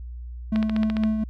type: tone with tremolo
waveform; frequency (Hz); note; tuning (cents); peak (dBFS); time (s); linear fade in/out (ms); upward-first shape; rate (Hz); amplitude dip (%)
triangle; 217.6; A3; -19; -16; 0.52-1.24; 5; triangle; 4.2; 50
type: click train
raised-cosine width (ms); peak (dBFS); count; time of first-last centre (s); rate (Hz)
0.3; -15; 8; 0.56-1.036; 14.7
effects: added 60 Hz sine -33 dBFS peak until 1.29 s